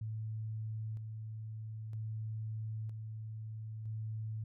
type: tone with tremolo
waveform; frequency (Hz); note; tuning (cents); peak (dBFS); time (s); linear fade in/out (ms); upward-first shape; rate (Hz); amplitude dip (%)
sine; 109.6; A2; -6; -37; 0.01-4.44; 5; square; 0.52; 35
effects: none